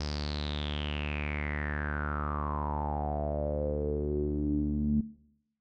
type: tone with low-pass filter sweep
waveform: sawtooth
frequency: 74 Hz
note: D2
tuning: 14 cents sharp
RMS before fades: -32 dBFS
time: 0-5.01 s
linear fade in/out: 5 ms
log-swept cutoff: 5200 to 220 Hz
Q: 8.8
effects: noise-tail reverb RT60 0.8 s tail -19 dB re dry